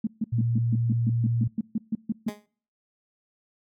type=tone bursts; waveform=sine; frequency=220 Hz; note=A3; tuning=in tune; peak=-22 dBFS; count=14; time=0.04-2.294 s; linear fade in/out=5 ms; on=31 ms; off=140 ms
type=tone; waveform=sine; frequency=117.1 Hz; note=A#2; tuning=8 cents sharp; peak=-22 dBFS; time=0.32-1.48 s; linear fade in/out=10 ms
type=tone with exponential decay; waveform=15% pulse; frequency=207.7 Hz; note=G#3; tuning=in tune; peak=-25 dBFS; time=2.28-2.46 s; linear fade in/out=2 ms; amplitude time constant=39 ms
effects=noise-tail reverb RT60 0.5 s tail -25 dB re dry